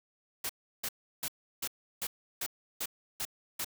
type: noise bursts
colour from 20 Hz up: white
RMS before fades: -35 dBFS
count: 9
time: 0.44-3.646 s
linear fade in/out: 5 ms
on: 54 ms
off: 340 ms
effects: none